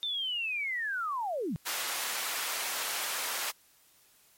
sine linear sweep, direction down, 3611 to 134.6 Hz, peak -30 dBFS, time 0.03-1.56 s, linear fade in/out 0 ms
pink high-pass noise, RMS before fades -34 dBFS, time 1.65-3.52 s, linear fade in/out 20 ms, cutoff 910 Hz, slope 12 dB/octave
effects white hiss -63 dBFS RMS until 4.37 s + MP3 64 kbps

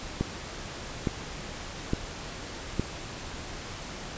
click train, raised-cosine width 3 ms, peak -12 dBFS, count 4, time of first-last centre 0.21-2.796 s, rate 1.16 Hz, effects pink hiss -39 dBFS RMS until 4.17 s + resampled to 16000 Hz

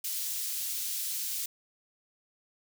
white high-pass noise, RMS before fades -34 dBFS, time 0.04-1.46 s, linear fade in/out 5 ms, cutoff 3800 Hz, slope 12 dB/octave, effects none

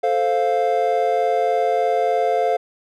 triangle chord, F major, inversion first, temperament equal, 440 / 523.3 / 698.5 Hz, A4 / C5 / F5, 0 / 0 / 0 cents, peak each -20 / -20 / -17 dBFS, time 0.03-2.57 s, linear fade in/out 10 ms, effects none

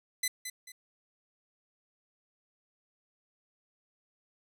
10% pulse tone with echo, 2015 Hz, B6, 34 cents sharp, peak -19 dBFS, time 0.23-0.28 s, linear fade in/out 5 ms, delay 220 ms, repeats 2, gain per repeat -9 dB, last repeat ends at 0.72 s, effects none

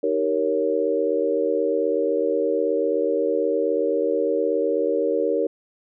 sine chord, Eb dominant seventh, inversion none, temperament equal with one note detuned, 311.1 / 387.3 / 466.2 / 554.4 Hz, Eb4 / G4 / Bb4 / Db5, 0 / -21 / 0 / 0 cents, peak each -27 / -26 / -22 / -25 dBFS, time 0.03-5.47 s, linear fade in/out 5 ms, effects none

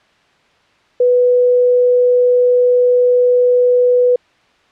sine tone, 493.9 Hz, B4, in tune, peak -8 dBFS, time 1-4.16 s, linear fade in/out 5 ms, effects white hiss -53 dBFS RMS until 4.71 s + low-pass 3000 Hz 12 dB/octave

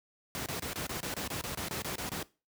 pink noise bursts, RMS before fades -36 dBFS, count 14, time 0.35-2.228 s, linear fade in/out 0 ms, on 110 ms, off 26 ms, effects noise-tail reverb RT60 0.3 s tail -20 dB re dry + high-pass 80 Hz 12 dB/octave

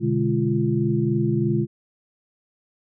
sine tone cluster, 123.1 / 146.3 / 208.1 / 344.8 Hz, B2 / D3 / G#3 / F4, -5 / -6 / +4 / -22 cents, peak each -24 dBFS, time 0-1.67 s, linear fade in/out 50 ms, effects none

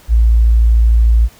sine tone, 56.7 Hz, A#1, 47 cents flat, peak -6 dBFS, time 0.08-1.29 s, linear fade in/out 50 ms, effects pink hiss -44 dBFS RMS until 1.39 s

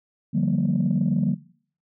sine chord, G minor seventh, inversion second, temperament equal with one note detuned, 146.83 / 174.61 / 193.41 / 233.1 Hz, D3 / F3 / G3 / Bb3, 0 / 0 / -23 / 0 cents, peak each -24 dBFS, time 0.33-1.35 s, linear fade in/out 20 ms, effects noise-tail reverb RT60 0.5 s tail -18 dB re dry + tanh soft clip ceiling -13 dBFS

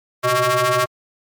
sawtooth ring-modulated tone, 246.9 Hz, B3, in tune, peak -8 dBFS, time 0.23-0.86 s, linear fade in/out 20 ms, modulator 871 Hz, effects MP3 96 kbps

